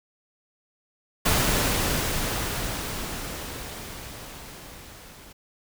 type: noise with level ramp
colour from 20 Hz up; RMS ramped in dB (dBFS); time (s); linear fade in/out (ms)
pink; -21 to -47; 1.25-5.33; 10
effects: none